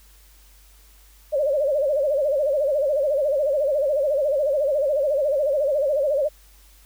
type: tone with vibrato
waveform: sine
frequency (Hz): 572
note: D5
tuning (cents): -46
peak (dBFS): -18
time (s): 1.32-6.29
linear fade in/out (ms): 20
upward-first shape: sine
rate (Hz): 14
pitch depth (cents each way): 130
effects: added 49 Hz sine -50 dBFS peak until 6.85 s + white hiss -55 dBFS RMS until 6.85 s